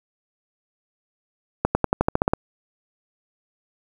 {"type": "accelerating click train", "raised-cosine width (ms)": 1, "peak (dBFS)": -3, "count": 10, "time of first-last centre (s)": [1.65, 2.335], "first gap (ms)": 100, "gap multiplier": 0.93, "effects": ["7-bit"]}